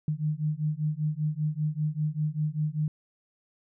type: beating tone pair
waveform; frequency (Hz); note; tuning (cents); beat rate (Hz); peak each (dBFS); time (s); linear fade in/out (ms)
sine; 150 / 155.1; D3 / D#3; +37 / -5; 5.1; -29; 0.08-2.88; 2
effects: none